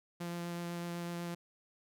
sawtooth tone with vibrato, 172.4 Hz, F3, 22 cents flat, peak -34 dBFS, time 0.2-1.35 s, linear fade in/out 10 ms, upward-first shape sine, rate 8 Hz, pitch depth 9 cents each way, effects none

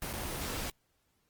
pink noise with dropouts, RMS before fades -37 dBFS, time 0.02-0.7 s, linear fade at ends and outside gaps 2 ms, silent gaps 0.131-0.135 s, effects pink hiss -75 dBFS RMS until 1.29 s + Opus 24 kbps

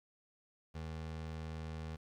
25% pulse tone, 79.8 Hz, D#2, 44 cents sharp, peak -38 dBFS, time 0.74-1.97 s, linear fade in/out 20 ms, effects low-pass 6000 Hz 12 dB/octave + 11-bit

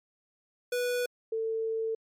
square / sine tone pair in turn, 491 / 447 Hz, B4 / A4, -10 / +27 cents, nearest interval major second, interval 163 cents, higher first, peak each -28 dBFS, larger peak neither, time 0.72-1.06 / 1.32-1.95 s, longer second, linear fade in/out 5 ms, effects MP3 64 kbps

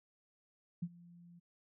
sine tone with ADSR envelope, 172.9 Hz, F3, 17 cents flat, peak -33 dBFS, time 0.82-1.4 s, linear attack 9 ms, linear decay 51 ms, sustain -22 dB, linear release 17 ms, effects none

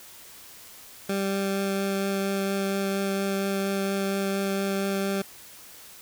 20% pulse tone with vibrato, 196 Hz, G3, in tune, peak -20 dBFS, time 1.09-5.22 s, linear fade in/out 5 ms, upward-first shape triangle, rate 4.3 Hz, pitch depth 9 cents each way, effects white hiss -47 dBFS RMS until 6.01 s

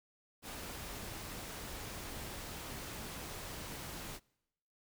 pink noise, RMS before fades -45 dBFS, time 0.42-4.2 s, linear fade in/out 50 ms, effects noise-tail reverb RT60 0.9 s tail -26 dB re dry

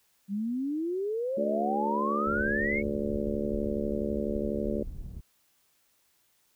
sine exponential sweep, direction up, 192.7 to 2251 Hz, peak -28 dBFS, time 0.28-2.83 s, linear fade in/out 50 ms
harmonic tone, 72.1 Hz, D2, 31 cents flat, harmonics 3 / 4 / 5 / 6 / 7 / 8, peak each -32 / -39 / -35 / -36 / -38 / -36 dBFS, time 1.37-4.83 s, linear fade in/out 5 ms
pink low-pass noise, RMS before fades -39 dBFS, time 2.26-5.21 s, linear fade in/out 10 ms, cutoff 130 Hz, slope 12 dB/octave
effects white hiss -69 dBFS RMS until 6.55 s

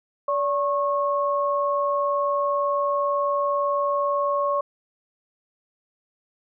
sine tone pair together, 575 / 1093 Hz, D5 / C#6, -37 / -25 cents, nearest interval major seventh, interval 1112 cents, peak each -23 dBFS, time 0.28-4.61 s, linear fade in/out 5 ms, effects none

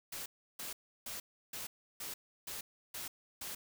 white noise bursts, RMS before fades -43 dBFS, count 8, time 0.12-3.55 s, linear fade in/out 5 ms, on 140 ms, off 330 ms, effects none

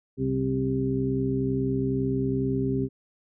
harmonic tone with a mistuned harmonic, 66 Hz, C2, 16 cents sharp, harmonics 1 / 2 / 3 / 4 / 6, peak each -39 / -28 / -35 / -27 / -29 dBFS, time 0.17-2.89 s, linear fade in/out 50 ms, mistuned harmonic 3, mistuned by -33 cents, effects none

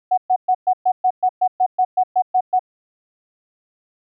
sine tone bursts, 740 Hz, F#5, in tune, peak -12 dBFS, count 14, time 0.11-2.594 s, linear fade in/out 10 ms, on 66 ms, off 120 ms, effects none

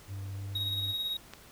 triangle tone with pitch glide, 98 to 98.97 Hz, G2 to G2, 0 to +17 cents, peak -34 dBFS, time 0.07-0.95 s, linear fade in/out 50 ms, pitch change +17 cents, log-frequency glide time 0.37-0.43 s
triangle tone with tremolo, 3785 Hz, A#7, 26 cents sharp, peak -28 dBFS, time 0.55-1.17 s, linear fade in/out 5 ms, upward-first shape sine, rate 18 Hz, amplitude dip 40%
click, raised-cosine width 0.2 ms, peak -25 dBFS, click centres 1.336 s
effects pink hiss -54 dBFS RMS until 1.51 s

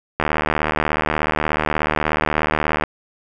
click train, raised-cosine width 0.5 ms, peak -3 dBFS, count 203, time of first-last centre 0.2-2.837 s, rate 76.6 Hz, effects none

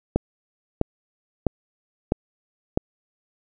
click train, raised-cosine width 2 ms, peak -5 dBFS, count 5, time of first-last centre 0.16-2.774 s, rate 1.53 Hz, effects none

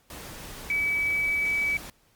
sine tone in noise, 2289 Hz, D7, 45 cents flat, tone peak -23 dBFS, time 0.7-1.77 s, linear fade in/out 2 ms, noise pink, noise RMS -41 dBFS, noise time 0.1-1.9 s, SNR +15 dB, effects pink hiss -64 dBFS RMS until 2.15 s + Opus 48 kbps

